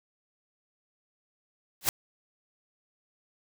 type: noise with exponential growth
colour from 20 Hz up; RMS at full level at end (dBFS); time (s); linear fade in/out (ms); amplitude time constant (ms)
white; -19; 1.81-1.89; 1; 16
effects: none